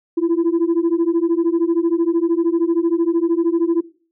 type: beating tone pair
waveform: sine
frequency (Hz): 329.6 / 342.6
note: E4 / F4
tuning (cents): 0 / -33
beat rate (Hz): 13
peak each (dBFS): -16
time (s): 0.17-3.81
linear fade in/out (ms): 10
effects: noise-tail reverb RT60 0.4 s tail -18 dB re dry + tanh soft clip ceiling -11 dBFS